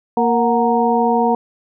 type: harmonic tone with a mistuned harmonic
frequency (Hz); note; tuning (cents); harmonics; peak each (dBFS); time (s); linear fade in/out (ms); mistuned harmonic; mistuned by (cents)
233.1; A#3; 0; 1 / 2 / 3 / 4; -18 / -18 / -18 / -18; 0.17-1.35; 2; 3; +80
effects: none